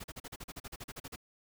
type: noise bursts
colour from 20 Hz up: pink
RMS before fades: -44 dBFS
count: 15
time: 0-1.161 s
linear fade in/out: 10 ms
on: 41 ms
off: 39 ms
effects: none